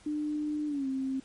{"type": "tone with pitch glide", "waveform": "sine", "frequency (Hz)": [300, 265.7], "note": ["D4", "C4"], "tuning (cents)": [37, 27], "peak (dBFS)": -29, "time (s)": [0.06, 1.2], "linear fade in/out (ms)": 5, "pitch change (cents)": -210, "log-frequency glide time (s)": [0.67, 0.87], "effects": ["pink hiss -58 dBFS RMS until 1.24 s", "MP3 48 kbps"]}